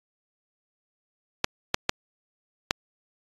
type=clicks; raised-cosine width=0.2 ms; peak=-3 dBFS; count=4; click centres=1.444 / 1.744 / 1.894 / 2.709 s; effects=AAC 32 kbps